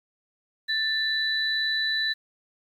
sine tone pair together, 1769 / 3971 Hz, A6 / B7, +9 / +9 cents, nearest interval octave + major second, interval 1400 cents, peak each -26 dBFS, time 0.68-2.14 s, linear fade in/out 20 ms, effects 9-bit

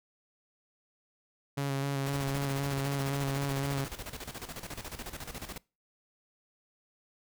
sawtooth tone with vibrato, 138.59 Hz, C#3, in tune, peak -26 dBFS, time 1.57-3.85 s, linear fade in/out 10 ms, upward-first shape square, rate 3.9 Hz, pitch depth 19 cents each way
pink noise with tremolo, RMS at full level -40 dBFS, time 2.06-5.58 s, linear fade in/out 5 ms, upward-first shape square, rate 14 Hz, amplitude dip 70%
effects noise-tail reverb RT60 0.3 s tail -24 dB re dry

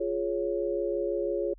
sine chord, Db major, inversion first, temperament equal, 349.2 / 415.3 / 554.4 Hz, F4 / Ab4 / Db5, 0 / 0 / 0 cents, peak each -31 dBFS, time 0-1.54 s, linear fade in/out 10 ms, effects added 41 Hz sine -49 dBFS peak until 1.58 s

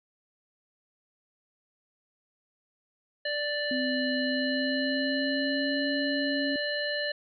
harmonic tone, 587.3 Hz, D5, in tune, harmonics 1 / 3 / 5 / 7, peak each -32 / -32 / -38 / -35 dBFS, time 3.25-7.12 s, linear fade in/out 5 ms
sine tone with pitch glide, 257.5 to 277.6 Hz, C4 to C#4, -28 to +3 cents, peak -29 dBFS, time 3.71-6.56 s, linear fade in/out 2 ms, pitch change +131 cents, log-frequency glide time 4.19-5.88 s
effects none

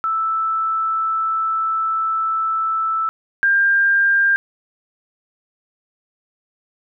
sine tone pair in turn, 1318.5 / 1597.5 Hz, E6 / G6, 0 / +32 cents, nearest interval minor third, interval 332 cents, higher second, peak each -17 / -12 dBFS, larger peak second, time 0.04-3.09 / 3.43-4.36 s, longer first, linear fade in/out 0 ms, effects none

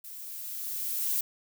violet noise with level ramp, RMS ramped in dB -44 to -28 dBFS, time 0.04-1.21 s, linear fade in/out 5 ms, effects none

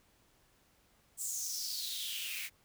white noise with high-pass filter sweep, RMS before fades -39 dBFS, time 1.17-2.5 s, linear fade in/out 50 ms, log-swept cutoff 8000 to 2100 Hz, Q 5.4, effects pink hiss -69 dBFS RMS until 2.64 s

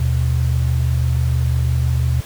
sine tone pair together, 77.7 / 123.73 Hz, D#2 / B2, -2 / +4 cents, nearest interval minor sixth, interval 806 cents, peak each -17 dBFS, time 0-2.21 s, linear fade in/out 5 ms, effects pink hiss -37 dBFS RMS until 2.25 s

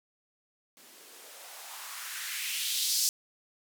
violet noise with band-pass filter sweep, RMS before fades -35 dBFS, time 0.77-3.09 s, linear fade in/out 0 ms, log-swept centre 230 to 5500 Hz, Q 2.2, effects none

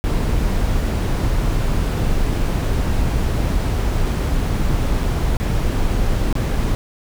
brown noise with dropouts, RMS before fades -18 dBFS, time 0.04-6.75 s, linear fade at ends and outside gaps 0 ms, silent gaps 5.033-5.037 / 5.369-5.4 / 6.327-6.353 s, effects none

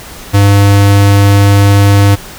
square tone, 100.4 Hz, G2, 42 cents sharp, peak -4 dBFS, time 0.33-2.16 s, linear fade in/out 20 ms, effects pink hiss -29 dBFS RMS until 2.38 s

